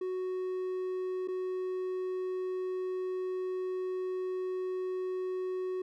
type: tone with dropouts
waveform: triangle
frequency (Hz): 370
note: F#4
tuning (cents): 0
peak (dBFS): -30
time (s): 0.01-5.82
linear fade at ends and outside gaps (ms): 5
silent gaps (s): 1.276-1.283
effects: none